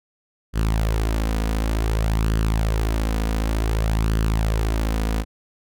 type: tone with flanger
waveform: sawtooth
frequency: 54.5 Hz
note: A1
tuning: 16 cents flat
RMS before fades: -21 dBFS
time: 0.53-5.25 s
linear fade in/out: 50 ms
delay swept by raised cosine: 0.64 to 4.14 ms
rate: 0.55 Hz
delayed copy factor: +0.5
effects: none